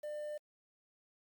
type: tone with quantisation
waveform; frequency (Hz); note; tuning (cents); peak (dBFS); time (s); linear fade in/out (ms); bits
triangle; 598; D5; +31; -37; 0.03-0.38; 10; 10
effects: Opus 48 kbps